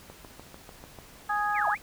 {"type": "click train", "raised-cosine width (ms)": 1, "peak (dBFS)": -30, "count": 7, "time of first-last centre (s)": [0.1, 0.988], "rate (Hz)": 6.76}
{"type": "harmonic tone", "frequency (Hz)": 415.3, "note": "G#4", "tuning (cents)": 0, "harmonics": [2, 3, 4], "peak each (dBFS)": [-28, -30, -31], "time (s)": [1.29, 1.75], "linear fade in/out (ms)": 10}
{"type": "linear two-way sweep", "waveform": "sine", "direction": "down then up", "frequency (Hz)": [2632, 622.3, 2632], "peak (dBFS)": -27, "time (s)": [1.54, 1.78], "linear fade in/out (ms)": 50, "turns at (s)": 1.68}
{"effects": ["pink hiss -51 dBFS RMS until 1.82 s"]}